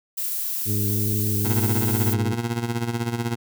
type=noise; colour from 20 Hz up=violet; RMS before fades=-27 dBFS; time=0.17-2.14 s; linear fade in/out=10 ms
type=harmonic tone; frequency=103.83 Hz; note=G#2; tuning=in tune; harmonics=1 / 2 / 3 / 4; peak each=-23 / -29 / -33 / -35 dBFS; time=0.65-2.37 s; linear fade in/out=50 ms
type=tone with tremolo; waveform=20% pulse; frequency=117.7 Hz; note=A#2; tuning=17 cents sharp; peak=-16 dBFS; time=1.44-3.36 s; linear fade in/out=20 ms; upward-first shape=sine; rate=16 Hz; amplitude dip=70%
effects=none